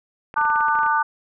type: clicks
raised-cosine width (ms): 0.5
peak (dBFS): -21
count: 12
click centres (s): 0.341 / 0.382 / 0.413 / 0.453 / 0.502 / 0.559 / 0.607 / 0.684 / 0.754 / 0.789 / 0.833 / 0.863
type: harmonic tone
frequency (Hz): 297.8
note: D4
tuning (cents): +24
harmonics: 3 / 4 / 5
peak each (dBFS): -20 / -21 / -22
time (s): 0.36-1.03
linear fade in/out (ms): 10
effects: none